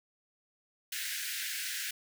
pink high-pass noise, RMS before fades -37 dBFS, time 0.92-1.91 s, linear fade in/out 5 ms, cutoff 1500 Hz, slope 96 dB/octave, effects none

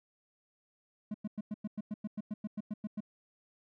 triangle tone bursts, 211.3 Hz, G#3, 30 cents sharp, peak -32 dBFS, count 15, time 1.11-3.005 s, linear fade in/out 5 ms, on 33 ms, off 100 ms, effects none

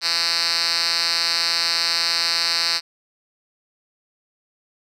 5% pulse tone with band-pass filter, 168.3 Hz, E3, 36 cents sharp, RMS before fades -21 dBFS, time 0.01-2.81 s, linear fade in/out 50 ms, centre 4300 Hz, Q 4.2, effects none

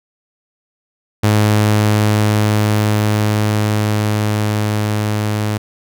sawtooth tone with level ramp, 105.9 Hz, G#2, 34 cents sharp, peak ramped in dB -6 to -12 dBFS, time 1.23-5.58 s, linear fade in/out 10 ms, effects none

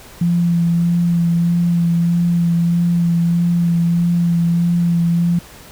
sine tone with vibrato, 171 Hz, F3, 36 cents flat, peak -12 dBFS, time 0.21-5.39 s, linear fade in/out 5 ms, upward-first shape sine, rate 1.6 Hz, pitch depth 17 cents each way, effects pink hiss -40 dBFS RMS until 5.71 s

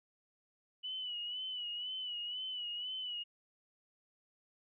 sine tone with vibrato, 2960 Hz, F#7, in tune, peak -38 dBFS, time 0.83-3.24 s, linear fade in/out 20 ms, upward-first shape sine, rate 2 Hz, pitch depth 58 cents each way, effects none

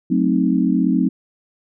sine chord, F# diminished seventh, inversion none, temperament equal, 185 / 220 / 261.6 / 311.1 Hz, F#3 / A3 / C4 / Eb4, 0 / 0 / 0 / 0 cents, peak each -19 / -21 / -18 / -21 dBFS, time 0.1-1.09 s, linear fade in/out 10 ms, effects none

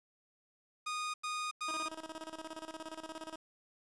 sawtooth tone bursts, 1233 Hz, D#6, 16 cents flat, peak -32 dBFS, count 3, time 0.86-1.886 s, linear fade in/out 10 ms, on 280 ms, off 93 ms
15% pulse tone with tremolo, 318.7 Hz, D#4, 42 cents sharp, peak -35 dBFS, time 1.68-3.36 s, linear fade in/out 5 ms, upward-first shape square, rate 17 Hz, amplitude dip 75%
effects resampled to 22050 Hz + 10-bit

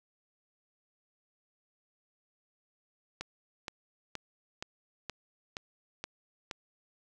click train, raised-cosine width 0.2 ms, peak -20 dBFS, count 8, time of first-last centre 3.21-6.512 s, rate 2.12 Hz, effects none

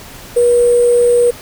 sine tone with sample-and-hold, 481.8 Hz, B4, 43 cents flat, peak -7 dBFS, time 0.36-1.31 s, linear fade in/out 10 ms, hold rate 8820 Hz, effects pink hiss -34 dBFS RMS until 1.41 s

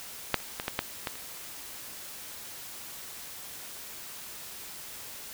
clicks, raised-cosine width 0.3 ms, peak -6 / -28 / -16 / -13 / -10 / -14 / -28 dBFS, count 7, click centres 0.343 / 0.402 / 0.599 / 0.681 / 0.791 / 1.072 / 1.155 s, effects white hiss -43 dBFS RMS until 5.33 s

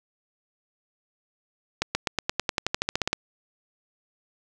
accelerating click train, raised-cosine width 0.2 ms, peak -6 dBFS, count 16, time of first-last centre 1.82-3.13 s, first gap 130 ms, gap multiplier 0.94, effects none

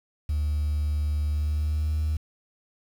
sine tone with pitch glide, 75 to 77.11 Hz, D2 to D#2, +37 to -15 cents, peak -21 dBFS, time 0.29-2.17 s, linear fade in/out 5 ms, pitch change +48 cents, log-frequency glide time 1.33-1.99 s, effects tanh soft clip ceiling -21 dBFS + 8-bit

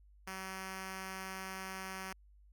5% pulse tone with notch filter, 189.8 Hz, F#3, 44 cents sharp, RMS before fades -44 dBFS, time 0.27-2.13 s, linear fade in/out 5 ms, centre 490 Hz, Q 1.7, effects added 50 Hz sine -59 dBFS peak until 2.52 s

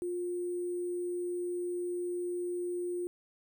sine tone with sample-and-hold, 354.1 Hz, F4, 24 cents sharp, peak -32 dBFS, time 0.02-3.07 s, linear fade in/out 0 ms, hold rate 8820 Hz, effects none

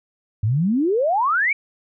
sine exponential sweep, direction up, 98 to 2349 Hz, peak -16 dBFS, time 0.43-1.53 s, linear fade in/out 5 ms, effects none

